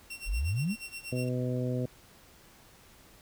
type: tone with tremolo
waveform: sawtooth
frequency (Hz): 2727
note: F7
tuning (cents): -42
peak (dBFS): -34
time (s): 0.1-1.29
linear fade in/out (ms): 5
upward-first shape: sine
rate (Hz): 8.4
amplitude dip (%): 85
type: exponential sweep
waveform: sine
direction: up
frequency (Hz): 38.89 to 237.9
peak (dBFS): -27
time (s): 0.25-0.76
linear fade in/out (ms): 50
type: harmonic tone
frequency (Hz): 125.5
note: B2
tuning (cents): +28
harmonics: 1 / 2 / 3 / 4 / 5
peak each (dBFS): -31 / -34 / -39 / -37 / -42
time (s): 1.12-1.86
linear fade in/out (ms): 5
effects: pink hiss -57 dBFS RMS until 3.21 s